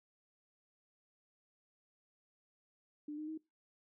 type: tone with pitch steps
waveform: sine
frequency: 297.5 / 306.4 / 315.6 Hz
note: D4 / D#4 / D#4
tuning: +22 / -27 / +25 cents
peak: -40 dBFS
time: 3.08-3.377 s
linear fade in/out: 5 ms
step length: 99 ms
effects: noise-tail reverb RT60 0.2 s tail -21 dB re dry